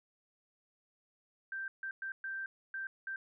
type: tone bursts at uneven times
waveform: sine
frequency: 1568 Hz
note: G6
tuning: in tune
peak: -37 dBFS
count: 6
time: 1.52-1.68 / 1.83-1.91 / 2.02-2.12 / 2.24-2.46 / 2.74-2.87 / 3.07-3.16 s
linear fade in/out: 2 ms
effects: none